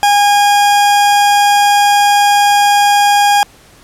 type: tone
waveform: 40% pulse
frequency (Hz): 817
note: G#5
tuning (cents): -29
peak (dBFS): -6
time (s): 0.03-3.43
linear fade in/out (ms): 0
effects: pink hiss -43 dBFS RMS until 3.83 s + low-pass 12000 Hz 12 dB/octave